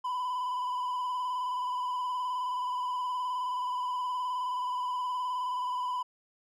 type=tone with vibrato; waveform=triangle; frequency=999 Hz; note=B5; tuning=20 cents sharp; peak=-28 dBFS; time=0.04-6.03 s; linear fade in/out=10 ms; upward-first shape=square; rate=19 Hz; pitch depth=26 cents each way; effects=none